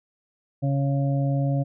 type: harmonic tone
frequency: 138.6 Hz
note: C#3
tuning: in tune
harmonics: 1 / 2 / 4 / 5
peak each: -21 / -29 / -32 / -36 dBFS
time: 0.62-1.64 s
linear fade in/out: 20 ms
effects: none